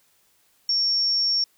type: tone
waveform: sine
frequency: 5490 Hz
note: F8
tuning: 31 cents flat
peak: -19 dBFS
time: 0.69-1.44 s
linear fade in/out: 2 ms
effects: white hiss -63 dBFS RMS until 1.57 s